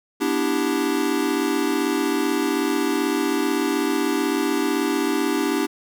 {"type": "chord", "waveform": "square", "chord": "E minor seventh", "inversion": "second", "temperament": "equal", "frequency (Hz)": [246.9, 293.7, 329.6, 392], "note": ["B3", "D4", "E4", "G4"], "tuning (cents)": [0, 0, 0, 0], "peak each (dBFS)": [-29, -24, -27, -26], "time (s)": [0.2, 5.67], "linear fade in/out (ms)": 20, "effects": []}